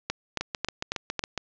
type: two click trains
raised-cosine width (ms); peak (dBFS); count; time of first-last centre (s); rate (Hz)
0.2; -12 / -10; 8 / 5; 0.41-1.377 / 0.1-1.193; 7.24 / 3.66
effects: resampled to 16000 Hz + 8-bit